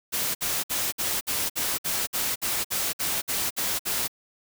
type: noise bursts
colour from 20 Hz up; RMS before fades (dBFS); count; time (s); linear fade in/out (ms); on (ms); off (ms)
white; -27; 14; 0.12-4.081; 20; 230; 57
effects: none